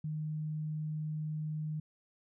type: tone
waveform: sine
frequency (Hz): 154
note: D#3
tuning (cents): -17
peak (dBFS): -34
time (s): 0.04-1.8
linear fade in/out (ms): 5
effects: none